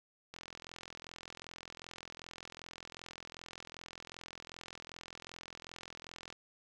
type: click train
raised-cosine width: 0.2 ms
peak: -29 dBFS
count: 256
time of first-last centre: 0.34-6.326 s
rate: 42.6 Hz
effects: none